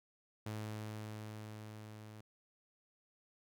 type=tone with level ramp; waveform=sawtooth; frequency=107.5 Hz; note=A2; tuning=40 cents flat; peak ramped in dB=-36 to -47 dBFS; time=0.46-2.21 s; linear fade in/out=5 ms; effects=none